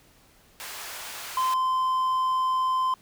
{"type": "high-pass noise", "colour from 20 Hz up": "pink", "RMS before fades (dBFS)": -38, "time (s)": [0.6, 1.54], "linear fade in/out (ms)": 0, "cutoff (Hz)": 920, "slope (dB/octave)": 12}
{"type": "tone", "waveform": "triangle", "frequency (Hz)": 1034, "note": "C6", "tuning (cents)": -21, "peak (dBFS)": -20, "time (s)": [1.37, 2.94], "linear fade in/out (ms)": 2}
{"effects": ["pink hiss -58 dBFS RMS until 3.01 s"]}